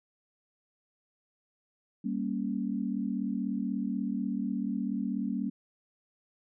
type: chord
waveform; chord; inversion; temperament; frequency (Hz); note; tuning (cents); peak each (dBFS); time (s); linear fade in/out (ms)
sine; G diminished; none; equal with one note detuned; 196.68 / 233.1 / 277.2; G3 / Bb3 / Db4; +6 / 0 / 0; -33 / -33 / -35; 2.04-5.5; 10
effects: none